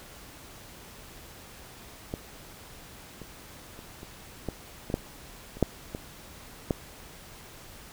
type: clicks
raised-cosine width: 2 ms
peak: -18 / -28 / -30 / -28 / -17 / -22 / -12 / -28 / -7 / -20 / -11 dBFS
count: 11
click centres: 2.139 / 3.217 / 3.791 / 4.031 / 4.487 / 4.901 / 4.941 / 5.57 / 5.627 / 5.949 / 6.708 s
effects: pink hiss -48 dBFS RMS until 7.92 s